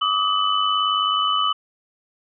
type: tone cluster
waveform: sine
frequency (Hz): 1160 / 1259 / 2996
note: D6 / D#6 / F#7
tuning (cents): -22 / +20 / +21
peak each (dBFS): -22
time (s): 0.01-1.53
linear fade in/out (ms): 10
effects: none